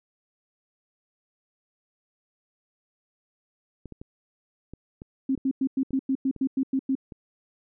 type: clicks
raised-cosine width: 3 ms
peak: -27 dBFS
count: 9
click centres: 3.857 / 3.923 / 4.015 / 4.736 / 5.019 / 5.377 / 5.907 / 6.363 / 7.122 s
type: tone bursts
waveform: sine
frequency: 266.8 Hz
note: C4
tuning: 34 cents sharp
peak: -21 dBFS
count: 11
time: 5.29-6.953 s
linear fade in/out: 5 ms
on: 63 ms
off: 97 ms
effects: none